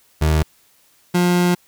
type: tone pair in turn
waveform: 30% pulse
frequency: 77.78 / 177.15 Hz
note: D#2 / F3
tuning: 0 / +25 cents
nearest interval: octave + major second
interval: 1425 cents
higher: second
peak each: -11 / -11 dBFS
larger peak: neither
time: 0.21-0.43 / 1.14-1.55 s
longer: second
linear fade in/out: 10 ms
effects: white hiss -56 dBFS RMS until 1.67 s